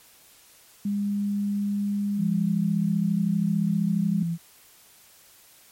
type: tone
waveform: sine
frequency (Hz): 203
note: G#3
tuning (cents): -39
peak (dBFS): -23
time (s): 0.85-4.23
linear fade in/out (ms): 5
type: tone with vibrato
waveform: sine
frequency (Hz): 169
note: E3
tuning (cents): +43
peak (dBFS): -24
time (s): 2.17-4.38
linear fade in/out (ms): 50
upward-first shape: sine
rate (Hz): 1.2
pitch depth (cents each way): 21
effects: white hiss -54 dBFS RMS until 5.71 s + MP3 64 kbps